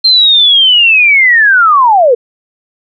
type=linear sweep; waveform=sine; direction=down; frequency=4186 to 450.3 Hz; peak=-3 dBFS; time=0.04-2.15 s; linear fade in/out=10 ms; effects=none